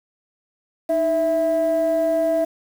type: tone pair together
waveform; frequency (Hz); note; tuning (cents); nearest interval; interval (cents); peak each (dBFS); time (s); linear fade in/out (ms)
sine; 311.1 / 657.7; D#4 / E5; 0 / -4; octave + minor second; 1296; -23 / -16; 0.89-2.45; 10
effects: tanh soft clip ceiling -13 dBFS + 7-bit